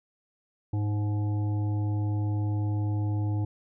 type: harmonic tone with a mistuned harmonic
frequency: 104 Hz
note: G#2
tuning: 3 cents sharp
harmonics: 1 / 3 / 5 / 7 / 8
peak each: -25 / -35 / -48 / -47 / -46 dBFS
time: 0.73-3.45 s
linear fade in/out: 5 ms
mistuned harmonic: 8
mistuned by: +44 cents
effects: none